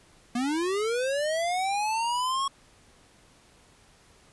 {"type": "linear sweep", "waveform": "square", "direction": "up", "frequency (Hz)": [233.2, 1108.7], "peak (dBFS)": -26, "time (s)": [0.35, 2.48], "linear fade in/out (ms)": 5, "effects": ["pink hiss -58 dBFS RMS until 4.32 s", "resampled to 24000 Hz"]}